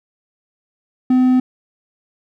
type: tone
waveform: triangle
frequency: 254.7 Hz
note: C4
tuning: 46 cents flat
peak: -8 dBFS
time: 1.1-1.4 s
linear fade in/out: 5 ms
effects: none